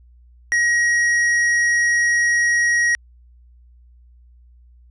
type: tone with hard clipping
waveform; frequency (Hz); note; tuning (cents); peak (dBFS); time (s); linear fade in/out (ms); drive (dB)
sine; 1895; A#6; +28; -16; 0.52-2.95; 0; 7
effects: added 60 Hz sine -46 dBFS peak until 4.9 s + resampled to 24000 Hz